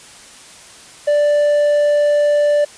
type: tone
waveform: triangle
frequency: 587.3 Hz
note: D5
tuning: in tune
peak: -9 dBFS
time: 1.07-2.65 s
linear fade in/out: 10 ms
effects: white hiss -40 dBFS RMS until 2.77 s + resampled to 22050 Hz